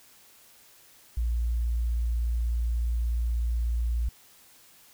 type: tone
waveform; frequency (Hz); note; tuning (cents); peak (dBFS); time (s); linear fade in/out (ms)
sine; 58.27; A#1; 0; -24; 1.17-4.09; 5
effects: white hiss -56 dBFS RMS until 4.93 s